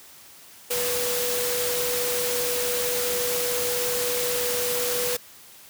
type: tone in noise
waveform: sine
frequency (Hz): 490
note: B4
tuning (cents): -14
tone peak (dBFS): -27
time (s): 0.7-5.17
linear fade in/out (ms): 10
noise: white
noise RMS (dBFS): -27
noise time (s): 0.7-5.17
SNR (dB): -3
effects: white hiss -48 dBFS RMS until 5.69 s + high-pass 60 Hz 12 dB/octave